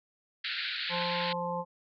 white band-pass noise, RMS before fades -35 dBFS, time 0.44-1.33 s, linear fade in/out 5 ms, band 1400 to 4500 Hz, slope 96 dB/octave
harmonic tone, 174.61 Hz, F3, in tune, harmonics 1 / 3 / 5 / 6, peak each -38 / -35 / -35 / -38 dBFS, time 0.89-1.65 s, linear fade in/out 50 ms
effects none

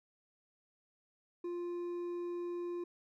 triangle tone with hard clipping, 349.2 Hz, F4, in tune, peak -38 dBFS, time 1.44-2.84 s, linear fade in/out 5 ms, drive 7 dB, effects none

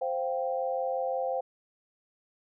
sine chord, C suspended fourth, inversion none, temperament equal, 523.3 / 698.5 / 784 Hz, C5 / F5 / G5, 0 / 0 / 0 cents, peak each -30 / -34 / -34 dBFS, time 0.01-1.41 s, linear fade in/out 10 ms, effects none

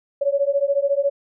sine beating tone pair, 554.4 / 568.4 Hz, C#5 / C#5, 0 / +43 cents, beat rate 14 Hz, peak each -20 dBFS, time 0.21-1.1 s, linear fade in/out 10 ms, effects none

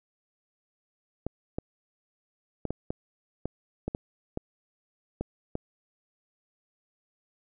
clicks, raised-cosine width 2 ms, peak -17 dBFS, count 11, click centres 1.266 / 1.585 / 2.653 / 2.706 / 2.905 / 3.456 / 3.88 / 3.949 / 4.374 / 5.21 / 5.554 s, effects none

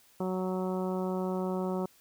harmonic tone, 185.5 Hz, F#3, 5 cents sharp, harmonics 1 / 2 / 3 / 4 / 5 / 6 / 7, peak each -32 / -34 / -38 / -42 / -42 / -47 / -47 dBFS, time 0.2-1.86 s, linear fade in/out 5 ms, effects white hiss -62 dBFS RMS until 2 s

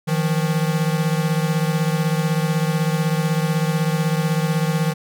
square beating tone pair, 156.7 / 172.7 Hz, D#3 / F3, +13 / -19 cents, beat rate 16 Hz, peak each -20 / -23 dBFS, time 0.07-4.94 s, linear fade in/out 20 ms, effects none

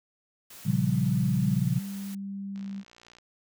white noise, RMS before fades -47 dBFS, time 0.5-2.15 s, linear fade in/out 5 ms
sine chord, G half-diminished seventh, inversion first, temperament equal with one note detuned, 118.03 / 138.59 / 174.61 / 196 Hz, Bb2 / Db3 / F3 / G3, +22 / 0 / 0 / 0 cents, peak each -29 / -27 / -28 / -28 dBFS, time 0.65-1.8 s, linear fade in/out 20 ms
sine tone, 197.3 Hz, G3, 11 cents sharp, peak -33 dBFS, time 1.43-2.84 s, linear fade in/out 50 ms
click train, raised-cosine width 0.2 ms, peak -35 dBFS, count 38, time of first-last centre 2.56-3.185 s, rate 59.2 Hz
effects none

